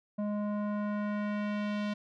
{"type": "tone with low-pass filter sweep", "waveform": "square", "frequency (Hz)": 207.7, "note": "G#3", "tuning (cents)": 0, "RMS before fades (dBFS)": -33, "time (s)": [0.18, 1.94], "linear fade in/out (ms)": 10, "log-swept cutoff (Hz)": [730, 3700], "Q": 1.2, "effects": []}